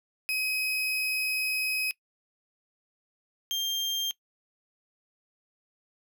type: tone pair in turn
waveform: 35% pulse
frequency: 2532 / 3190 Hz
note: D#7 / G7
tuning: +30 / +30 cents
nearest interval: major third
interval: 400 cents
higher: second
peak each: -25 dBFS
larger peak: neither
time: 0.29-1.91 / 3.51-4.11 s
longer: first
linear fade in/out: 0 ms
effects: noise-tail reverb RT60 0.1 s tail -21 dB re dry